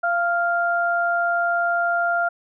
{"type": "tone pair together", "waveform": "sine", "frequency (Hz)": [689.6, 1396.9], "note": ["F5", "F6"], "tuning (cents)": [-22, 0], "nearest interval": "octave", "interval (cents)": 1222, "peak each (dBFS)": -21, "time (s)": [0.03, 2.29], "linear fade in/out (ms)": 10, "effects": []}